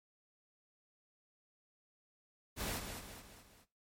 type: noise with echo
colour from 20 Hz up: pink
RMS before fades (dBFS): -39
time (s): 2.56-2.82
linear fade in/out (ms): 50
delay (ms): 210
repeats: 4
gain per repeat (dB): -6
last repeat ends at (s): 3.66
effects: noise-tail reverb RT60 0.3 s tail -19 dB re dry + MP3 64 kbps